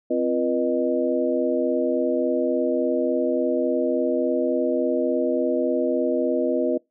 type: tone cluster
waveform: sine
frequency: 260.6 / 344.1 / 485.6 / 615 Hz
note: C4 / F4 / B4 / D#5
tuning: -7 / -26 / -29 / -20 cents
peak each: -25 dBFS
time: 0.1-6.78 s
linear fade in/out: 10 ms
effects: noise-tail reverb RT60 0.2 s tail -25 dB re dry